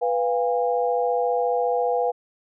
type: chord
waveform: sine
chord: F diminished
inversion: second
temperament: equal with one note detuned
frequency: 493.9 / 698.5 / 813 Hz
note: Cb5 / F5 / Ab5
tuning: 0 / 0 / -37 cents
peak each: -22 / -25 / -26 dBFS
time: 0.01-2.12 s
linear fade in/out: 20 ms
effects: none